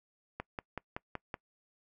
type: click train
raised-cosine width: 0.5 ms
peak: -22 dBFS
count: 6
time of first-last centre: 0.4-1.342 s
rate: 5.31 Hz
effects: noise-tail reverb RT60 0.1 s tail -24 dB re dry